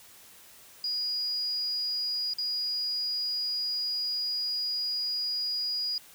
sine tone with dropouts, 4890 Hz, D#8, 31 cents flat, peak -28 dBFS, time 0.84-5.98 s, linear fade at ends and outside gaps 2 ms, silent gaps 2.336-2.384 s, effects white hiss -53 dBFS RMS until 6.14 s

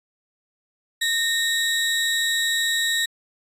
35% pulse tone pair together, 1838 / 3889 Hz, A#6 / B7, -25 / -27 cents, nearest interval octave + minor second, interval 1298 cents, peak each -21 dBFS, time 1.01-3.06 s, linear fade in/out 10 ms, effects resampled to 32000 Hz

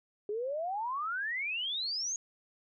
sine exponential sweep, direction up, 402.9 to 6720 Hz, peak -32 dBFS, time 0.29-2.16 s, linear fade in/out 2 ms, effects none

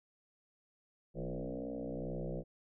sine tone with frequency modulation, 155.56 Hz, D#3, in tune, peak -37 dBFS, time 1.14-2.44 s, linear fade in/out 50 ms, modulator 62.4 Hz, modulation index 7.1, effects none

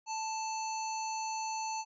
harmonic tone, 880 Hz, A5, in tune, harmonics 1 / 3 / 5 / 7 / 8, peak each -35 / -45 / -46 / -43 / -51 dBFS, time 0.06-1.85 s, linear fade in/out 50 ms, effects none

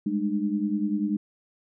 sine tone cluster, 201.5 / 211.7 / 303.4 Hz, G3 / G#3 / D#4, +48 / +33 / -44 cents, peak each -28 dBFS, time 0.06-1.17 s, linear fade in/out 5 ms, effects none

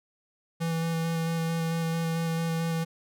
square tone with vibrato, 164.81 Hz, E3, in tune, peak -27 dBFS, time 0.6-2.85 s, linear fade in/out 20 ms, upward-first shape square, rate 4.5 Hz, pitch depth 10 cents each way, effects none

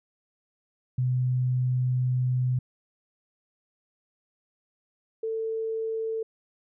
sine tone pair in turn, 126.5 / 445.9 Hz, B2 / A4, +42 / +23 cents, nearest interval octave + minor seventh, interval 2181 cents, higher second, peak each -22 / -27 dBFS, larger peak first, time 0.98-2.59 / 5.23-6.23 s, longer first, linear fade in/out 5 ms, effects none

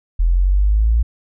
sine linear sweep, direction up, 40.81 to 58.27 Hz, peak -11 dBFS, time 0.19-1.03 s, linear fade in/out 10 ms, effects none

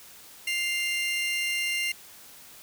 40% pulse tone pair together, 2100 / 2788 Hz, C7 / F7, +6 / -4 cents, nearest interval perfect fourth, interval 490 cents, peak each -28 dBFS, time 0.47-1.92 s, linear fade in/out 5 ms, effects white hiss -49 dBFS RMS until 2.62 s

